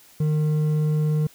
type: tone with hard clipping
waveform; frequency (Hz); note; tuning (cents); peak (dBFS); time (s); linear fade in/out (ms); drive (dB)
sine; 152.8; D#3; -31; -20; 0.2-1.27; 5; 5
effects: white hiss -52 dBFS RMS until 1.34 s